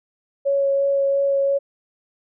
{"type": "tone with vibrato", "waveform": "sine", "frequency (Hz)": 554.4, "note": "C#5", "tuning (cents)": 0, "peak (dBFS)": -16, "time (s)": [0.45, 1.59], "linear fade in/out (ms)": 20, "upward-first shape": "sine", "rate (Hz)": 2.9, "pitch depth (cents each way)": 9, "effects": []}